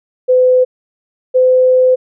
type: tone pair in turn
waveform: sine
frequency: 507 / 510.5 Hz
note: B4 / C5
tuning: +45 / -43 cents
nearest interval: unison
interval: 12 cents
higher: second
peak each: -6 dBFS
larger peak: neither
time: 0.28-0.65 / 1.34-1.96 s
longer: second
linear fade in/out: 20 ms
effects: none